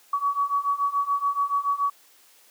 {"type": "beating tone pair", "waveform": "sine", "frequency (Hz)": [1128, 1135], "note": ["C#6", "C#6"], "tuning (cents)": [30, 41], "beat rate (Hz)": 7, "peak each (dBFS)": [-26, -24], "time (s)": [0.13, 1.9], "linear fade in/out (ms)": 5, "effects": ["white hiss -56 dBFS RMS until 2.5 s", "high-pass 300 Hz 12 dB/octave"]}